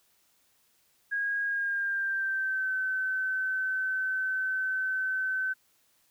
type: tone with pitch glide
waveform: sine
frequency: 1638 to 1528.3 Hz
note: G#6 to G6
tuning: -24 to -44 cents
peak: -27 dBFS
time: 1.11-5.54 s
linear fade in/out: 20 ms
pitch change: -120 cents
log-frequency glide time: 1.44-2.73 s
effects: white hiss -68 dBFS RMS until 6.1 s